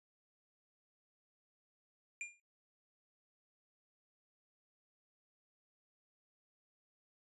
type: tone with exponential decay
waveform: square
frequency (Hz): 2400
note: D7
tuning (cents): +37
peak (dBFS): -38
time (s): 2.21-2.4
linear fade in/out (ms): 1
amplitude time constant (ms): 41
effects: noise-tail reverb RT60 0.2 s tail -22 dB re dry + resampled to 24000 Hz